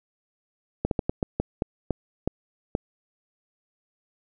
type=slowing click train; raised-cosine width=2 ms; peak=-10 dBFS; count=10; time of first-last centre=0.85-2.751 s; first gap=62 ms; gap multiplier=1.29; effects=none